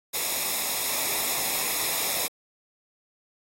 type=noise with comb filter; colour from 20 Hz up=white; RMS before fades=-27 dBFS; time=0.13-2.28 s; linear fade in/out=20 ms; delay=0.66 ms; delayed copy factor=-0.65; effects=AAC 48 kbps